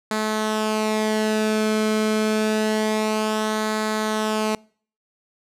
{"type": "tone with flanger", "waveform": "sawtooth", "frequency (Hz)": 216, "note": "A3", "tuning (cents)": -32, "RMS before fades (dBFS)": -22, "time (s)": [0.11, 4.55], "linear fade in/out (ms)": 2, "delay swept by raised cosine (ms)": [0.35, 1.1], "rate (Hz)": 0.27, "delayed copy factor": -0.5, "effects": ["noise-tail reverb RT60 0.5 s tail -26 dB re dry", "low-pass 11000 Hz 12 dB/octave"]}